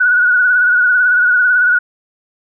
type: tone with vibrato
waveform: sine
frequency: 1467 Hz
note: F#6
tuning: 15 cents flat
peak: -8 dBFS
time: 0-1.79 s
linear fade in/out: 10 ms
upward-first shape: sine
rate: 18 Hz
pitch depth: 47 cents each way
effects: none